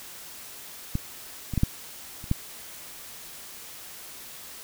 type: clicks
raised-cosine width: 5 ms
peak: -13 / -18 / -11 / -7 / -28 / -10 dBFS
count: 6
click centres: 0.954 / 1.537 / 1.577 / 1.634 / 2.241 / 2.314 s
effects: white hiss -43 dBFS RMS until 4.63 s